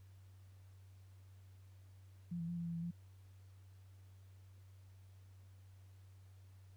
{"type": "tone with pitch steps", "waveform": "sine", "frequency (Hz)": [172.9, 166.9, 172.7, 169.9, 168.8, 167.1, 171.8], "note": ["F3", "E3", "F3", "F3", "E3", "E3", "F3"], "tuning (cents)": [-17, 22, -19, -47, 41, 24, -28], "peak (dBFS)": -39, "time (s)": [2.31, 2.912], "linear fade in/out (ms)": 10, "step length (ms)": 86, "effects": ["added 95 Hz sine -57 dBFS peak until 6.76 s", "pink hiss -74 dBFS RMS until 6.76 s"]}